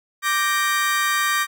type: chord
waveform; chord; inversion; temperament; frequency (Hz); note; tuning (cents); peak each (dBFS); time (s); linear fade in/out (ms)
35% pulse; G minor; second; equal; 1174.7 / 1568 / 1864.7; D6 / G6 / Bb6; 0 / 0 / 0; -20 / -24 / -21; 0.22-1.47; 50
effects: none